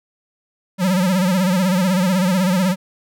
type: tone with vibrato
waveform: square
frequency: 185 Hz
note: F#3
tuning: in tune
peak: -15 dBFS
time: 0.78-2.76 s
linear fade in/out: 50 ms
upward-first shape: sine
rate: 16 Hz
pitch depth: 100 cents each way
effects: none